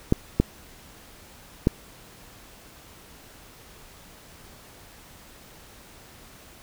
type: clicks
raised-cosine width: 3 ms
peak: -4 dBFS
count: 3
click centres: 0.124 / 0.4 / 1.671 s
effects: pink hiss -49 dBFS RMS until 6.62 s